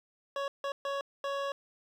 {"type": "tone bursts at uneven times", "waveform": "25% pulse", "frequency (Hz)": 557, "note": "C#5", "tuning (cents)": 8, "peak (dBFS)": -28, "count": 4, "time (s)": [[0.36, 0.48], [0.64, 0.72], [0.85, 1.01], [1.24, 1.52]], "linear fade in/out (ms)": 2, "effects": ["low-pass 4000 Hz 12 dB/octave", "10-bit"]}